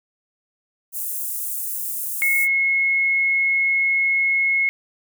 white high-pass noise, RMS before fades -27 dBFS, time 0.92-2.48 s, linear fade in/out 50 ms, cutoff 8600 Hz, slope 24 dB/octave
sine tone, 2173 Hz, C#7, 35 cents flat, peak -16 dBFS, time 2.22-4.69 s, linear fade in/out 0 ms
effects none

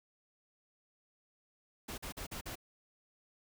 pink noise bursts, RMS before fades -43 dBFS, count 5, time 1.88-2.556 s, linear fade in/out 10 ms, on 100 ms, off 44 ms, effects none

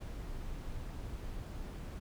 brown noise, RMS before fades -42 dBFS, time 0-2 s, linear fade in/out 20 ms, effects none

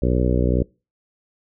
harmonic tone, 61.74 Hz, B1, in tune, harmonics 1 / 2 / 3 / 4 / 5 / 6 / 7 / 8 / 9, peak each -20 / -23 / -25 / -26 / -27 / -28 / -28 / -29 / -30 dBFS, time 0.02-0.63 s, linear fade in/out 5 ms, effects noise-tail reverb RT60 0.3 s tail -25 dB re dry

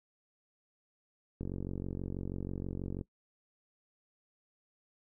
click train, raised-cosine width 3 ms, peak -25 dBFS, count 75, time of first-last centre 1.41-3.012 s, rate 46.2 Hz, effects noise-tail reverb RT60 0.1 s tail -20 dB re dry

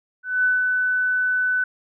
sine tone with ADSR envelope, 1500 Hz, F#6, 23 cents sharp, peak -15 dBFS, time 0.23-1.64 s, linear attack 210 ms, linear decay 170 ms, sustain -3 dB, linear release 4 ms, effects none

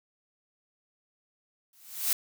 blue noise with exponential growth, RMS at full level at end -23 dBFS, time 1.73-2.13 s, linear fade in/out 2 ms, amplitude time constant 85 ms, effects none

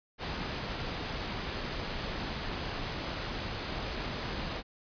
pink noise, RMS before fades -36 dBFS, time 0.18-4.63 s, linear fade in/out 50 ms, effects resampled to 11025 Hz

